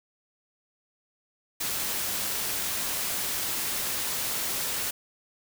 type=noise; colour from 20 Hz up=white; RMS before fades=-30 dBFS; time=1.6-4.91 s; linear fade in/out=10 ms; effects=none